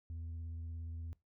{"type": "tone with vibrato", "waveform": "sine", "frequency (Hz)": 82.41, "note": "E2", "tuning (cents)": 0, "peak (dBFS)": -38, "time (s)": [0.1, 1.13], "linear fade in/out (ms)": 0, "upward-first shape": "sine", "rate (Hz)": 17, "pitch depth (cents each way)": 19, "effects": ["noise-tail reverb RT60 0.2 s tail -23 dB re dry", "tanh soft clip ceiling -40 dBFS"]}